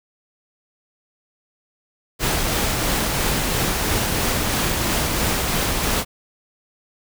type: noise with tremolo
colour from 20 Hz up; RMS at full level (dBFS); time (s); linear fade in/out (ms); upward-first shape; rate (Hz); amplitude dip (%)
pink; -20; 2.19-6.05; 50; triangle; 3; 25
effects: none